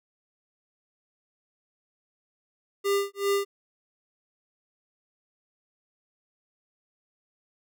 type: tone with tremolo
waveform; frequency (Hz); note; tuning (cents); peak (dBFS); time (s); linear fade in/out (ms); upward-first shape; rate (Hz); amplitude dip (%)
square; 400; G4; +35; -22; 2.84-3.45; 20; sine; 2.6; 100
effects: none